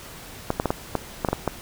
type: clicks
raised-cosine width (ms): 1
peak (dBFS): -7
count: 9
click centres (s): 0.504 / 0.599 / 0.657 / 0.705 / 0.953 / 1.248 / 1.287 / 1.33 / 1.477
effects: pink hiss -41 dBFS RMS until 1.61 s